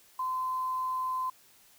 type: tone with quantisation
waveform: sine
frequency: 1028 Hz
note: C6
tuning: 31 cents flat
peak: -29 dBFS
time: 0.19-1.3 s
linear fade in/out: 5 ms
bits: 9
effects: white hiss -60 dBFS RMS until 1.78 s